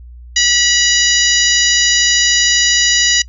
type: harmonic tone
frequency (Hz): 973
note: B5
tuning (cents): -26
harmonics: 2 / 3 / 4 / 5 / 6 / 7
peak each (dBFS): -17 / -17 / -17 / -17 / -17 / -17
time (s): 0.36-3.22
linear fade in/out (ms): 5
effects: noise-tail reverb RT60 0.1 s tail -21 dB re dry + added 60 Hz sine -32 dBFS peak until 3.28 s

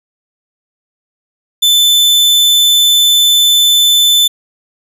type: tone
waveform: 40% pulse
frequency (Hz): 3520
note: A7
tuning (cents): 0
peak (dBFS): -5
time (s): 1.62-4.28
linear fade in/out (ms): 10
effects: none

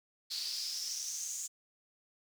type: noise with high-pass filter sweep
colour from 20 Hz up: brown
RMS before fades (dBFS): -39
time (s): 0.3-1.48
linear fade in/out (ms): 20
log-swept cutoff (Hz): 4400 to 7000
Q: 6.9
effects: none

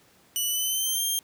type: tone with pitch glide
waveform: 10% pulse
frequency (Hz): 2960 to 3191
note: F#7 to G7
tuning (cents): 0 to +30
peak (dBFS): -17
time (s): 0.36-1.19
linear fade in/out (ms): 0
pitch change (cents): +130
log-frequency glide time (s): 0.47-1.04
effects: pink hiss -59 dBFS RMS until 1.23 s + high-pass 100 Hz 12 dB/octave

